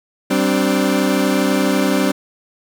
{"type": "chord", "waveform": "30% pulse", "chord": "G suspended fourth", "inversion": "none", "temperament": "equal with one note detuned", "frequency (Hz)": [193.41, 261.6, 293.7], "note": ["G3", "C4", "D4"], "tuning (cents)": [-23, 0, 0], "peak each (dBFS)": -16, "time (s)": [0.3, 2.12], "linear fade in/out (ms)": 10, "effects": []}